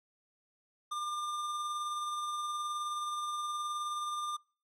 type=tone with tremolo; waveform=square; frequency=1200 Hz; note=D6; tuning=37 cents sharp; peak=-34 dBFS; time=0.91-4.37 s; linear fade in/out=10 ms; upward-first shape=triangle; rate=19 Hz; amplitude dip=30%; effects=noise-tail reverb RT60 0.4 s tail -25 dB re dry + low-pass 9000 Hz 12 dB/octave